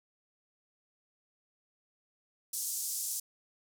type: band-pass noise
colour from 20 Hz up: pink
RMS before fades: -36 dBFS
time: 2.53-3.2 s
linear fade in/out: 5 ms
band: 6200 to 14000 Hz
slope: 24 dB/octave
effects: none